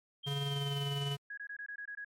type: tone with pitch glide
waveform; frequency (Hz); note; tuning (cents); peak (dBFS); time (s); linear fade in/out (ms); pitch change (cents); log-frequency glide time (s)
sine; 3180 to 2984; G7 to F#7; +24 to +14; -39; 0.23-1.16; 20; -110; 0.44-0.91
type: tone with tremolo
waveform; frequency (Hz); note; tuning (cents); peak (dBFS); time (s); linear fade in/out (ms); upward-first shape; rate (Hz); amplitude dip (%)
square; 141; C#3; +30; -33; 0.26-1.17; 20; sine; 20; 35
type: tone bursts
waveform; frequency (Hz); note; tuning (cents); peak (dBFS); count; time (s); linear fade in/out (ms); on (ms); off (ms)
sine; 1661.2; G#6; 0; -40; 8; 1.3-2.047; 5; 75; 21
effects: MP3 64 kbps